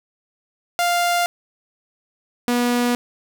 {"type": "tone pair in turn", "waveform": "sawtooth", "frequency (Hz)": [698.5, 242.7], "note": ["F5", "B3"], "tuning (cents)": [0, -30], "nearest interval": "octave + tritone", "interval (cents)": 1830, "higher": "first", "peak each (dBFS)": -13, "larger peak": "neither", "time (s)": [[0.79, 1.26], [2.48, 2.95]], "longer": "neither", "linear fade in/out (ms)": 0, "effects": []}